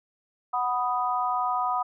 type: chord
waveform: sine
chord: B major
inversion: second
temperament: equal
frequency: 740 / 987.8 / 1244.5 Hz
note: F#5 / B5 / D#6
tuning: 0 / 0 / 0 cents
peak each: -28 dBFS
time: 0.53-1.83 s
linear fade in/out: 10 ms
effects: none